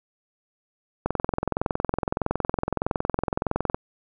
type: click train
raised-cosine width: 1 ms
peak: -9 dBFS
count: 59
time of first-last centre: 1.06-3.745 s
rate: 21.6 Hz
effects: none